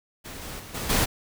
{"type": "noise with level steps", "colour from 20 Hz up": "pink", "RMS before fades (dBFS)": [-39, -37, -42, -32, -22], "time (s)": [0.24, 1.06], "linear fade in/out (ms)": 20, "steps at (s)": [0.41, 0.59, 0.74, 0.89], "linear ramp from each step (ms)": 10, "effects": []}